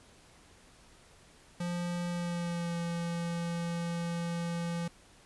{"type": "tone with pitch glide", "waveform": "square", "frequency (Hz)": [174.61, 170.33], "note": ["F3", "F3"], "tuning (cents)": [0, -43], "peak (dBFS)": -33, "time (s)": [1.6, 4.88], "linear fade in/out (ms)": 5, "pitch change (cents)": -43, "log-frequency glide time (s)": [2.08, 2.77], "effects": ["pink hiss -59 dBFS RMS until 5.25 s", "resampled to 24000 Hz"]}